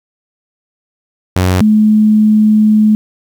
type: tone pair in turn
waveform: sawtooth / sine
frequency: 91.9 / 214.2 Hz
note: F#2 / A3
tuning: -11 / -46 cents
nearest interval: octave + minor third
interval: 1465 cents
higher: second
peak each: -5 dBFS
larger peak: neither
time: 1.36-1.61 / 1.61-2.95 s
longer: second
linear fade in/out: 0 ms
effects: 7-bit